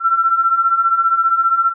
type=beating tone pair; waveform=sine; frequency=1339 / 1354 Hz; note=E6 / E6; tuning=+27 / +46 cents; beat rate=15 Hz; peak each=-18 / -13 dBFS; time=0-1.74 s; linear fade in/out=50 ms; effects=none